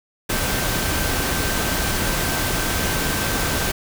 sine tone in noise, 1555 Hz, G6, 14 cents flat, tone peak -31 dBFS, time 0.29-3.72 s, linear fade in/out 10 ms, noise pink, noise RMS -22 dBFS, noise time 0.29-3.72 s, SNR -12 dB, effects none

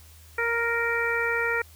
harmonic tone, 466.2 Hz, A#4, in tune, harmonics 1 / 2 / 3 / 4 / 5, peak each -29 / -34 / -28 / -28 / -31 dBFS, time 0.38-1.62 s, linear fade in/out 5 ms, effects added 79 Hz sine -49 dBFS peak until 1.75 s + white hiss -54 dBFS RMS until 1.75 s

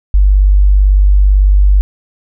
sine tone, 49 Hz, G1, in tune, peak -4 dBFS, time 0.14-1.81 s, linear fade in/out 0 ms, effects none

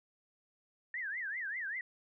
sine tone with vibrato, 1800 Hz, A6, 39 cents sharp, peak -36 dBFS, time 0.94-1.81 s, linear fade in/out 2 ms, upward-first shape triangle, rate 5.1 Hz, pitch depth 290 cents each way, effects none

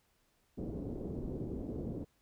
white low-pass noise, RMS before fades -40 dBFS, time 0.57-2.05 s, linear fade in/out 20 ms, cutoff 400 Hz, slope 24 dB/octave, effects pink hiss -74 dBFS RMS until 2.21 s

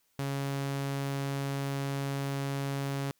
sawtooth tone, 138.59 Hz, C#3, in tune, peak -27 dBFS, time 0.19-3.11 s, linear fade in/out 0 ms, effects white hiss -72 dBFS RMS until 3.19 s

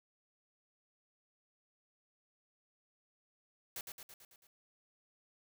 white noise with echo, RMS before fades -43 dBFS, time 3.76-3.81 s, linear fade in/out 2 ms, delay 110 ms, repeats 6, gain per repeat -4 dB, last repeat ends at 4.47 s, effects none

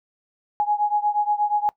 sine beating tone pair, 830.6 / 839 Hz, G#5 / G#5, 0 / +17 cents, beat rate 8.4 Hz, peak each -21 / -23 dBFS, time 0.6-1.69 s, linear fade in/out 0 ms, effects noise-tail reverb RT60 0.1 s tail -21 dB re dry

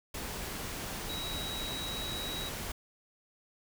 sine tone in noise, 3853 Hz, B7, 44 cents flat, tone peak -38 dBFS, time 1.09-2.49 s, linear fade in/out 5 ms, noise pink, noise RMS -39 dBFS, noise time 0.14-2.72 s, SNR -2 dB, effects none

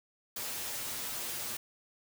white noise with comb filter, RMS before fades -38 dBFS, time 0.36-1.57 s, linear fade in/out 5 ms, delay 8.4 ms, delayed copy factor +0.7, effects none

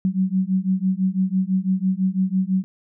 sine beating tone pair, 185.3 / 191.3 Hz, F#3 / G3, +3 / -42 cents, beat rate 6 Hz, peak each -21 / -21 dBFS, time 0.05-2.64 s, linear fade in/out 0 ms, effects none

